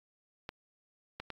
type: clicks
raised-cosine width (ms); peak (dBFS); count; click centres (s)
0.3; -23; 3; 0.491 / 1.2 / 1.303
effects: AAC 64 kbps